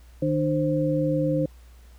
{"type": "tone cluster", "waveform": "sine", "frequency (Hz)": [153, 300.6, 524], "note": ["D#3", "D4", "C5"], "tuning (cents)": [-29, 40, 2], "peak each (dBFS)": -25, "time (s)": [0.22, 1.46], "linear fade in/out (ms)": 5, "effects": ["added 60 Hz sine -46 dBFS peak until 1.98 s", "pink hiss -59 dBFS RMS until 1.98 s"]}